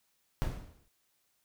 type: noise with exponential decay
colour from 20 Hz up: brown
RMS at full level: -30 dBFS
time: 0.42-0.88 s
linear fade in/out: 0 ms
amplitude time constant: 98 ms
effects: white hiss -75 dBFS RMS until 1.44 s